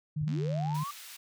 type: tone with vibrato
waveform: sine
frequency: 151.5 Hz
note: D#3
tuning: 46 cents flat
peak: -29 dBFS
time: 0.16-0.84 s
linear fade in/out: 10 ms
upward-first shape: triangle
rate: 3.1 Hz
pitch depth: 17 cents each way
type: linear sweep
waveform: sine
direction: up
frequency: 77.78 to 1189 Hz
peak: -35 dBFS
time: 0.21-0.91 s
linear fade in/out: 5 ms
type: click train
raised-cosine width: 0.2 ms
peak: -31 dBFS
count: 42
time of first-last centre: 0.28-0.766 s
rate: 84.3 Hz
type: high-pass noise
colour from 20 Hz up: pink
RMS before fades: -47 dBFS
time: 0.74-1.17 s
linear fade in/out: 10 ms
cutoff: 2100 Hz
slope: 12 dB/octave
effects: none